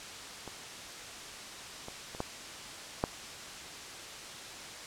clicks, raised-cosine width 1 ms, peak -28 / -27 / -29 / -18 / -13 dBFS, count 5, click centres 0.477 / 1.884 / 2.149 / 2.204 / 3.039 s, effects white hiss -44 dBFS RMS until 4.86 s + low-pass 7000 Hz 12 dB/octave

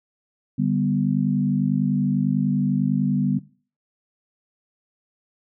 sine chord, G major, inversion second, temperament equal, 146.83 / 196 / 246.9 Hz, D3 / G3 / B3, 0 / 0 / 0 cents, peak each -23 dBFS, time 0.58-3.39 s, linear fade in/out 10 ms, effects noise-tail reverb RT60 0.4 s tail -18 dB re dry

